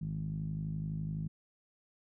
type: tone with low-pass filter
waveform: 10% pulse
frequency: 51.91 Hz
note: G#1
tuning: in tune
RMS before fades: -37 dBFS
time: 0.01-1.28 s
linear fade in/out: 10 ms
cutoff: 170 Hz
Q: 5.7
effects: none